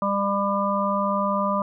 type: harmonic tone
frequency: 199.6 Hz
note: G3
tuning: 32 cents sharp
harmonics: 1 / 3 / 5 / 6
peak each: -26 / -26 / -26 / -26 dBFS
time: 0.02-1.62 s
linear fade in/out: 2 ms
effects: none